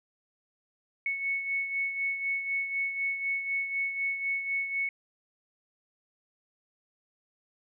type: beating tone pair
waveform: sine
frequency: 2209 / 2213 Hz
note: C#7 / C#7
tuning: -7 / -3 cents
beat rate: 4 Hz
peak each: -29 / -37 dBFS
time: 1.06-4.89 s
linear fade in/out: 2 ms
effects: none